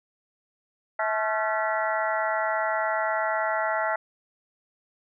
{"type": "harmonic tone with a mistuned harmonic", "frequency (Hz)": 216.5, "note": "A3", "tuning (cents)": -28, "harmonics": [3, 4, 5, 6, 7, 8, 9], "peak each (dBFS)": [-28, -29, -37, -30, -36, -37, -32], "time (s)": [0.99, 3.96], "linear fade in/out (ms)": 5, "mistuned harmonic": 6, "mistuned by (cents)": 89, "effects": []}